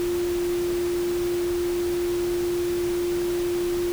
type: tone in noise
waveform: sine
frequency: 350.2 Hz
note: F4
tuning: 5 cents sharp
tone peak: -22 dBFS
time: 0-3.92 s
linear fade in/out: 0 ms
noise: pink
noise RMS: -36 dBFS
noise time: 0-3.92 s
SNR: +11 dB
effects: none